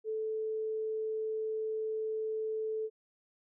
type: tone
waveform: sine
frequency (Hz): 437.4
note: A4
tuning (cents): -10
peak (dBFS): -32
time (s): 0.04-2.9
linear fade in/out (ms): 50
effects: none